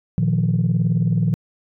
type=chord; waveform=sine; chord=Bb suspended fourth; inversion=none; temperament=equal; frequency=116.54 / 155.56 / 174.61 Hz; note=Bb2 / Eb3 / F3; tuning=0 / 0 / 0 cents; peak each=-19 dBFS; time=0.18-1.34 s; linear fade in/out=0 ms; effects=tanh soft clip ceiling -10 dBFS